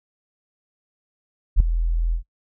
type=tone with ADSR envelope; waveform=sine; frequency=41.68 Hz; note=E1; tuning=20 cents sharp; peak=-6 dBFS; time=1.56-2.23 s; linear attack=41 ms; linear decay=4 ms; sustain=-12 dB; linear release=97 ms; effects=noise-tail reverb RT60 0.1 s tail -24 dB re dry